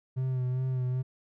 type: tone with vibrato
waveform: triangle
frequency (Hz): 128.2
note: C3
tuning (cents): -35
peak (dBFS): -25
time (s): 0.16-1.03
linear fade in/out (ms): 20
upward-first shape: sine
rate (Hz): 2.5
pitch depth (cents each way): 32
effects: none